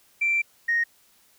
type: tone pair in turn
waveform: sine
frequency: 2349 / 1864.4 Hz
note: D7 / A#6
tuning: 0 / 0 cents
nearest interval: major third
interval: 400 cents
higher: first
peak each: -19 dBFS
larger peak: neither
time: 0.21-0.42 / 0.68-0.84 s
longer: first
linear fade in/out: 10 ms
effects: tanh soft clip ceiling -15 dBFS + white hiss -60 dBFS RMS until 1.38 s